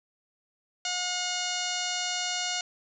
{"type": "harmonic tone", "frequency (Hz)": 720, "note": "F#5", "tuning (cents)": -47, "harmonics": [1, 2, 3, 4, 5, 6, 7, 8, 9, 10], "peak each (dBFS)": [-37, -38, -38, -35, -39, -36, -41, -37, -41, -39], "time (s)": [0.85, 2.61], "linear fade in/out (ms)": 2, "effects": []}